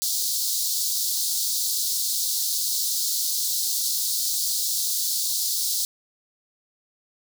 pink high-pass noise, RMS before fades -25 dBFS, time 0.02-5.85 s, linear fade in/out 0 ms, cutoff 4000 Hz, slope 48 dB/octave, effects none

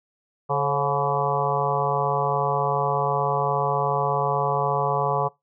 harmonic tone with a mistuned harmonic, 142.6 Hz, C#3, 49 cents sharp, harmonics 1 / 3 / 4 / 5 / 6 / 7 / 8, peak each -28 / -28 / -28 / -28 / -28 / -28 / -28 dBFS, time 0.49-5.29 s, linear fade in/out 20 ms, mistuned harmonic 4, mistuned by -81 cents, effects noise-tail reverb RT60 0.2 s tail -24 dB re dry

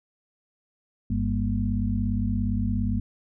harmonic tone with a mistuned harmonic, 50.1 Hz, G1, 38 cents sharp, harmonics 1 / 2 / 4 / 5, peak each -28 / -27 / -29 / -29 dBFS, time 1.1-3 s, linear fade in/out 5 ms, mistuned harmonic 5, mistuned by -91 cents, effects none

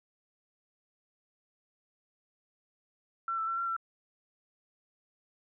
sine tone with pitch steps, 1350 / 1324 / 1351 / 1369 / 1348 Hz, E6 / E6 / E6 / F6 / E6, +41 / +7 / +42 / -35 / +38 cents, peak -30 dBFS, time 3.28-3.765 s, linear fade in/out 2 ms, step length 97 ms, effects none

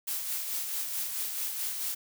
blue noise with tremolo, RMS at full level -32 dBFS, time 0.07-1.95 s, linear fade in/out 10 ms, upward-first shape sine, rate 4.6 Hz, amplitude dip 40%, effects none

